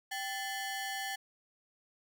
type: ring-modulated tone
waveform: sawtooth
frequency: 1268 Hz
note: D#6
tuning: 32 cents sharp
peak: -29 dBFS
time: 0.11-1.16 s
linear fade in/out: 10 ms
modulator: 486 Hz
effects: none